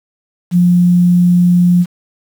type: tone with quantisation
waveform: sine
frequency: 176.8 Hz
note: F3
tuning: 22 cents sharp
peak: -6 dBFS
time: 0.51-1.86 s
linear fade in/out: 50 ms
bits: 6
effects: none